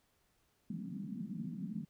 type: band-pass noise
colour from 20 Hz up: white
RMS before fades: -42 dBFS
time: 0.7-1.85 s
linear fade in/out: 5 ms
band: 160 to 240 Hz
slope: 48 dB/octave
effects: pink hiss -75 dBFS RMS until 1.89 s